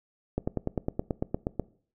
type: slowing click train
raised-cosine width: 2 ms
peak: -14 dBFS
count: 12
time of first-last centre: 0.38-1.597 s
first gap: 95 ms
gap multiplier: 1.03
effects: noise-tail reverb RT60 0.5 s tail -21 dB re dry